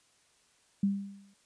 sine tone with exponential decay, 198.6 Hz, G3, 23 cents sharp, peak -22 dBFS, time 0.83-1.34 s, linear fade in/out 5 ms, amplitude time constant 110 ms, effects white hiss -67 dBFS RMS until 1.45 s + resampled to 22050 Hz

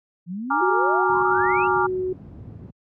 sine exponential sweep, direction up, 164.81 to 2861 Hz, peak -27 dBFS, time 0.26-1.68 s, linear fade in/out 50 ms
sine chord, Bb dominant seventh, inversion third, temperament equal, 830.6 / 932.3 / 1174.7 / 1396.9 Hz, Ab5 / Bb5 / D6 / F6, 0 / 0 / 0 / 0 cents, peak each -24 dBFS, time 0.5-1.87 s, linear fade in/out 10 ms
sine tone, 370 Hz, F#4, in tune, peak -22 dBFS, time 0.61-2.13 s, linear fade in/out 5 ms
white low-pass noise, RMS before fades -38 dBFS, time 1.08-2.71 s, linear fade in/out 10 ms, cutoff 140 Hz, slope 12 dB/octave
effects high-pass 80 Hz 12 dB/octave

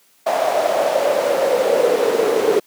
brown noise with high-pass filter sweep, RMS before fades -17 dBFS, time 0.26-2.6 s, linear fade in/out 10 ms, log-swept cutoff 680 to 420 Hz, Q 7, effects white hiss -56 dBFS RMS until 2.66 s + high-pass 150 Hz 12 dB/octave

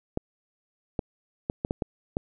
clicks, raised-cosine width 2 ms, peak -13 dBFS, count 7, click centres 0.174 / 0.992 / 1.499 / 1.649 / 1.709 / 1.822 / 2.169 s, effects none

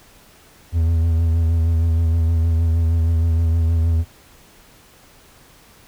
triangle tone with vibrato, 82.41 Hz, E2, in tune, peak -12 dBFS, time 0.72-4.05 s, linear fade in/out 50 ms, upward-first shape sine, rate 6.4 Hz, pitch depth 34 cents each way, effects pink hiss -49 dBFS RMS until 5.87 s

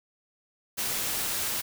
white noise, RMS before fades -30 dBFS, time 0.77-1.62 s, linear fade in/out 20 ms, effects none

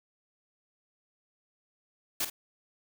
white noise with echo, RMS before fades -30 dBFS, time 2.2-2.25 s, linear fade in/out 5 ms, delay 50 ms, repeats 1, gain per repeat -10 dB, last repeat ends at 2.3 s, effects none

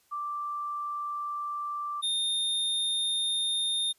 sine / square tone pair in turn, 1174.7 / 3648 Hz, D6 / A#7, 0 / -38 cents, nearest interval octave + minor sixth, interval 1962 cents, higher second, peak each -31 / -27 dBFS, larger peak second, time 0.11-2.02 / 2.02-3.93 s, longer neither, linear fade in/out 20 ms, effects white hiss -67 dBFS RMS until 3.98 s + resampled to 32000 Hz

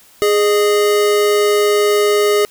square tone pair together, 415.3 / 613.2 Hz, G#4 / D#5, 0 / -25 cents, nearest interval perfect fifth, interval 675 cents, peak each -12 / -22 dBFS, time 0.22-2.45 s, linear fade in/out 0 ms, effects white hiss -47 dBFS RMS until 2.5 s

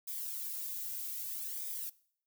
violet noise with flanger, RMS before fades -40 dBFS, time 0.07-1.9 s, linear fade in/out 10 ms, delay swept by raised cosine 0.7 to 2.3 ms, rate 0.63 Hz, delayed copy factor -0.65, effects noise-tail reverb RT60 0.6 s tail -21 dB re dry

